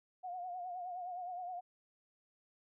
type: tone with vibrato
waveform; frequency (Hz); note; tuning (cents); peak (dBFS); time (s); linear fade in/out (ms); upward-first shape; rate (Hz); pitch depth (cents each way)
sine; 720; F#5; -47; -40; 0.23-1.61; 20; triangle; 9.6; 71
effects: none